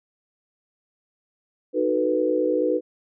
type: chord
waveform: sine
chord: B dominant seventh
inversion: first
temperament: just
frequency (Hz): 308.7 / 370.4 / 444.5 / 493.9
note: D#4 / F#4 / A4 / B4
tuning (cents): -14 / +2 / +18 / 0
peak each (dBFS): -25 / -26 / -28 / -22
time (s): 1.73-2.81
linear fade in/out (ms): 50
effects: none